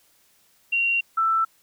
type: tone pair in turn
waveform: sine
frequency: 2755 / 1328.3 Hz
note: F7 / E6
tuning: -24 / +13 cents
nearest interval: octave + minor second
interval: 1263 cents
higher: first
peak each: -19 / -18 dBFS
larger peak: second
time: 0.72-1.01 / 1.17-1.45 s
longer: first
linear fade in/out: 10 ms
effects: white hiss -61 dBFS RMS until 1.62 s